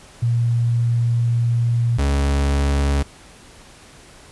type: tone pair in turn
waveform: sine / 40% pulse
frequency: 118 / 70.16 Hz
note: A#2 / C#2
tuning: +22 / +21 cents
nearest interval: major sixth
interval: 901 cents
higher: first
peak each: -15 dBFS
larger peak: neither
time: 0.22-1.98 / 1.98-3.03 s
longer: first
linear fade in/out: 10 ms
effects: pink hiss -45 dBFS RMS until 4.31 s + resampled to 24000 Hz